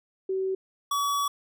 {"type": "tone pair in turn", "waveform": ["sine", "square"], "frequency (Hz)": [380.6, 1136.2], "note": ["F#4", "C#6"], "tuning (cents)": [49, 42], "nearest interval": "octave + perfect fifth", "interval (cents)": 1893, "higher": "second", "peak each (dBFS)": -25, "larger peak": "neither", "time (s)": [[0.29, 0.55], [0.91, 1.28]], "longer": "second", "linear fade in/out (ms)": 5, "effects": []}